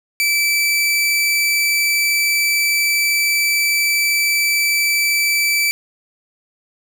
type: tone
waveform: sawtooth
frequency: 2319 Hz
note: D7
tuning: 22 cents flat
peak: -11 dBFS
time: 0.2-5.71 s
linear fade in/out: 0 ms
effects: none